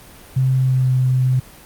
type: tone with pitch glide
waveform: sine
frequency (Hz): 130.81 to 128.64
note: C3 to C3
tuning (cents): 0 to -29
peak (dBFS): -13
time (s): 0.36-1.4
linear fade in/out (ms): 10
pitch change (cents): -29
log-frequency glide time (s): 0.56-0.88
effects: pink hiss -42 dBFS RMS until 1.65 s + Opus 32 kbps